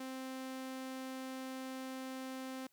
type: tone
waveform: sawtooth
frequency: 261.6 Hz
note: C4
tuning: in tune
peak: -38 dBFS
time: 0-2.67 s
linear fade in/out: 5 ms
effects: white hiss -75 dBFS RMS until 2.72 s